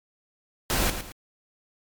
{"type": "noise with echo", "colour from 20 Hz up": "pink", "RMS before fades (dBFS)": -24, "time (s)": [0.7, 0.9], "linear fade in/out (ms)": 0, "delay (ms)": 110, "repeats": 2, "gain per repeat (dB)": -9, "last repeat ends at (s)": 1.12, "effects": ["MP3 96 kbps"]}